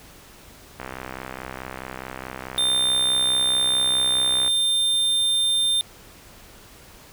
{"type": "click train", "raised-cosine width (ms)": 0.5, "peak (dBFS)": -17, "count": 239, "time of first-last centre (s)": [0.8, 4.479], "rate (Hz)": 64.7}
{"type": "tone", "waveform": "square", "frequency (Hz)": 3600, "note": "A7", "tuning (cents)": 39, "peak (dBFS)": -19, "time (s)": [2.58, 5.81], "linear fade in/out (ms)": 0}
{"effects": ["pink hiss -47 dBFS RMS until 7.12 s"]}